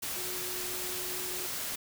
sine tone in noise, 363.7 Hz, F#4, 30 cents flat, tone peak -43 dBFS, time 0.16-1.47 s, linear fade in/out 10 ms, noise white, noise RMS -36 dBFS, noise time 0.02-1.76 s, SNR -10 dB, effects none

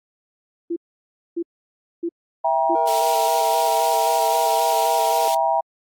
sine tone bursts, 339.6 Hz, F4, 48 cents flat, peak -21 dBFS, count 4, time 0.7-2.756 s, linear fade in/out 10 ms, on 64 ms, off 600 ms
sine chord, E diminished, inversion none, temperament just, 659.3 / 791.1 / 949.3 Hz, E5 / G5 / Bb5, 0 / +16 / +31 cents, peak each -21 dBFS, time 2.44-5.61 s, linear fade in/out 10 ms
triangle tone with vibrato, 461.4 Hz, A#4, 18 cents flat, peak -25 dBFS, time 2.75-5.28 s, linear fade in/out 2 ms, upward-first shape square, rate 3.8 Hz, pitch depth 33 cents each way
pink high-pass noise, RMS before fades -31 dBFS, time 2.87-5.35 s, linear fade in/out 5 ms, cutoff 2600 Hz, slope 24 dB/octave
effects AAC 64 kbps

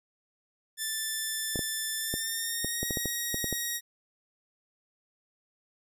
5% pulse tone with pitch glide, 1762 to 1888.5 Hz, A6 to A#6, +2 to +22 cents, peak -20 dBFS, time 0.77-3.81 s, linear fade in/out 50 ms, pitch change +120 cents, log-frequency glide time 1.97-2.87 s
clicks, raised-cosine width 2 ms, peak -19 dBFS, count 11, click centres 1.558 / 1.592 / 2.14 / 2.646 / 2.83 / 2.908 / 2.972 / 3.057 / 3.344 / 3.443 / 3.527 s
effects resampled to 32000 Hz

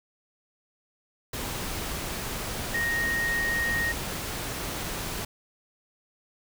sine tone in noise, 1864.7 Hz, A#6, in tune, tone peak -25 dBFS, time 2.74-3.92 s, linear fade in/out 5 ms, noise pink, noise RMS -33 dBFS, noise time 1.33-5.25 s, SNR +5 dB, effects none

